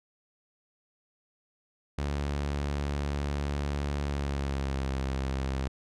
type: tone with pitch glide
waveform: sawtooth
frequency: 71.6 to 66.81 Hz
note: D2 to C2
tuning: -43 to +37 cents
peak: -25 dBFS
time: 1.98-5.68 s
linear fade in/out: 5 ms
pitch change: -120 cents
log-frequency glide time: 4.04-4.92 s
effects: low-pass 7000 Hz 12 dB/octave